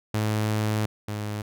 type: tone pair in turn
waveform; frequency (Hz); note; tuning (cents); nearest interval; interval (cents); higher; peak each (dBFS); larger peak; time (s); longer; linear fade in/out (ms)
sawtooth; 107.4 / 105.07; A2 / G#2; -41 / +21; unison; 38; first; -19 / -25; first; 0.14-0.86 / 1.08-1.42; first; 5
effects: none